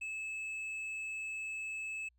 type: tone with hard clipping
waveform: sine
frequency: 2604 Hz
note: E7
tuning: 22 cents flat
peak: -39 dBFS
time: 0.01-2.09 s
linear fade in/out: 10 ms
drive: 4 dB
effects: added 60 Hz sine -69 dBFS peak until 2.18 s